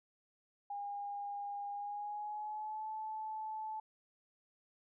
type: tone with pitch glide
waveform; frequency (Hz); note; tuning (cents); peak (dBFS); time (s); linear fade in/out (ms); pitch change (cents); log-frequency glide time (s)
sine; 811 to 869.2; G#5 to A5; -41 to -21; -39; 0.7-3.8; 5; +120; 1.71-2.88
effects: none